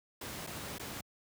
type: noise with dropouts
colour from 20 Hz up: pink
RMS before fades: -42 dBFS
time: 0.21-1.01 s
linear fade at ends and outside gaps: 5 ms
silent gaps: 0.467-0.471 / 0.784-0.795 s
effects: high-pass 80 Hz 12 dB/octave